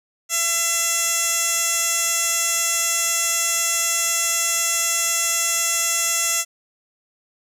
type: tone with band-pass filter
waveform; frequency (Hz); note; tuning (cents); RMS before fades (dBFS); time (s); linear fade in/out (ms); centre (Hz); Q
15% pulse; 674; E5; +38; -21; 0.29-6.45; 50; 7900; 1.6
effects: none